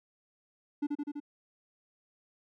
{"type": "tone with echo", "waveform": "triangle", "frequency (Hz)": 291.4, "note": "D4", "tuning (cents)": -13, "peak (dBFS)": -26, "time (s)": [0.82, 0.87], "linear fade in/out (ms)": 10, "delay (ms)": 83, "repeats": 4, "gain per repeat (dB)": -2, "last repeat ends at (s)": 1.202, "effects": []}